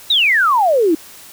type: exponential sweep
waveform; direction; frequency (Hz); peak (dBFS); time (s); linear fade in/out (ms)
sine; down; 3951 to 301.9; -10; 0.1-0.95; 5
effects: white hiss -39 dBFS RMS until 1.32 s